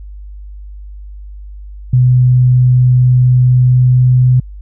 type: tone with pitch glide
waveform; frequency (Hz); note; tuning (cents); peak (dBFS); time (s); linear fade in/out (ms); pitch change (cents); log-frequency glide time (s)
sine; 125.7 to 126.43; B2 to B2; +31 to +41; -5; 1.93-4.4; 5; +10; 3.41-4.22
effects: added 50 Hz sine -27 dBFS peak until 4.61 s